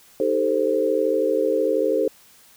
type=chord; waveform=sine; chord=A half-diminished seventh; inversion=second; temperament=equal with one note detuned; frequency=311.1 / 392 / 444.9 / 523.3 Hz; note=Eb4 / G4 / A4 / C5; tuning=0 / 0 / +19 / 0 cents; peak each=-26 / -25 / -22 / -22 dBFS; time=0.2-2.08 s; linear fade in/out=2 ms; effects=white hiss -52 dBFS RMS until 2.56 s